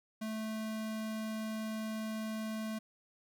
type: tone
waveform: square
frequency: 218.7 Hz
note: A3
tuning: 10 cents flat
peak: -37 dBFS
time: 0.21-2.79 s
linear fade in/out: 10 ms
effects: none